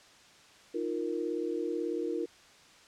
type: chord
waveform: sine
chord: Eb suspended second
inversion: none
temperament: equal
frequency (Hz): 311.1 / 349.2 / 466.2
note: Eb4 / F4 / Bb4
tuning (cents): 0 / 0 / 0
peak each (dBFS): -36 / -34 / -35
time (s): 0.74-2.26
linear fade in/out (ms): 10
effects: white hiss -57 dBFS RMS until 2.87 s + low-pass 6000 Hz 12 dB/octave